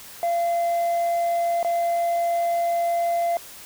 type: tone with dropouts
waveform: sine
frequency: 686 Hz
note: F5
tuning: 31 cents flat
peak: -17 dBFS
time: 0.23-3.37 s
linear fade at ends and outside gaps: 1 ms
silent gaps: 1.629-1.647 s
effects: tanh soft clip ceiling -19 dBFS + white hiss -42 dBFS RMS until 3.65 s

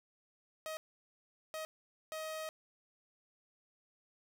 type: tone bursts at uneven times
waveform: sawtooth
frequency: 630 Hz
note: D#5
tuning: 21 cents sharp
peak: -36 dBFS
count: 3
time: 0.66-0.77 / 1.54-1.65 / 2.12-2.49 s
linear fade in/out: 0 ms
effects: none

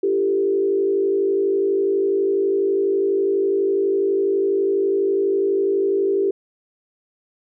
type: tone with frequency modulation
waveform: sine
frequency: 392 Hz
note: G4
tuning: in tune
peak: -16 dBFS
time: 0.03-6.31 s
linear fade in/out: 5 ms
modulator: 52.1 Hz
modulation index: 0.79
effects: none

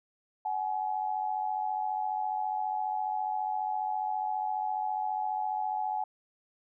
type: tone pair together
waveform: sine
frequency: 751 / 845.7 Hz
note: F#5 / G#5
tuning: +26 / +31 cents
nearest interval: major second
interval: 205 cents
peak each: -33 / -31 dBFS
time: 0.45-6.04 s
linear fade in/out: 5 ms
effects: none

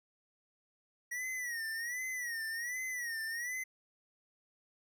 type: tone with vibrato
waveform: square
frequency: 1910 Hz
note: A#6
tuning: 42 cents sharp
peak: -37 dBFS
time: 1.11-3.64 s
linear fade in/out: 10 ms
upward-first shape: sine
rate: 1.3 Hz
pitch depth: 120 cents each way
effects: none

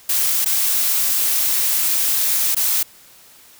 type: noise with dropouts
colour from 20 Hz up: blue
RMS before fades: -18 dBFS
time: 0.09-2.83 s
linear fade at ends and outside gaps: 5 ms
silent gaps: 0.447-0.458 / 2.548-2.565 s
effects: white hiss -47 dBFS RMS until 3.59 s

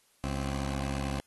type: tone pair together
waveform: 15% pulse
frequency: 68.81 / 261.6 Hz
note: C#2 / C4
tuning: -12 / 0 cents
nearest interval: octave + major seventh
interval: 2312 cents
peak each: -25 / -33 dBFS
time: 0.24-1.2 s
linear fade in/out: 0 ms
effects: white hiss -67 dBFS RMS until 1.26 s + AAC 32 kbps

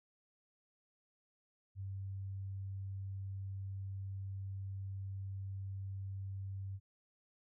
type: tone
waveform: sine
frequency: 97.1 Hz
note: G2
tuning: 16 cents flat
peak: -40 dBFS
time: 1.75-6.8 s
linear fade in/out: 50 ms
effects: none

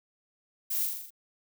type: noise with echo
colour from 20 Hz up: violet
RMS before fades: -31 dBFS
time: 0.7-0.86 s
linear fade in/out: 10 ms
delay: 41 ms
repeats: 6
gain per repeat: -3 dB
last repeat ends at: 1.106 s
effects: none

